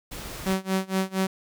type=noise; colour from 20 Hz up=pink; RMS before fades=-37 dBFS; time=0.11-0.54 s; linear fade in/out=10 ms
type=tone with tremolo; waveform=sawtooth; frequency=190 Hz; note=F#3; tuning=46 cents sharp; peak=-17 dBFS; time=0.46-1.27 s; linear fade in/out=5 ms; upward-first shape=sine; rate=4.3 Hz; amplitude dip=95%
effects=none